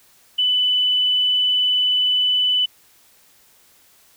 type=tone; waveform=sine; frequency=2993 Hz; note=F#7; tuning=19 cents sharp; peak=-15 dBFS; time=0.38-2.66 s; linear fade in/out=10 ms; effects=white hiss -54 dBFS RMS until 4.16 s